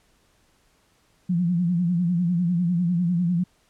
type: tone with vibrato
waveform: sine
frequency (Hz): 174.61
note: F3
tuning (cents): 0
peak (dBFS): -19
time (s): 1.29-3.44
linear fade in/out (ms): 10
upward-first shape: sine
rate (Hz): 10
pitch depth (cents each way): 83
effects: pink hiss -63 dBFS RMS until 3.69 s + low-pass 11000 Hz 12 dB/octave